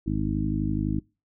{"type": "harmonic tone with a mistuned harmonic", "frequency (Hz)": 51.91, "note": "G#1", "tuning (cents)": 0, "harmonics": [1, 2, 3, 4, 5, 6], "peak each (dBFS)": [-31, -31, -31, -31, -31, -31], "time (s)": [0.06, 1], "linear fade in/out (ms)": 10, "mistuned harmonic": 1, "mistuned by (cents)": 35, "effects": ["noise-tail reverb RT60 0.3 s tail -26 dB re dry"]}